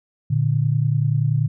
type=tone pair together; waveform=sine; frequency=116.54 / 146.95 Hz; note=A#2 / D3; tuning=0 / +1 cents; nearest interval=major third; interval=401 cents; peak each=-19 dBFS; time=0.3-1.48 s; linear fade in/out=10 ms; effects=none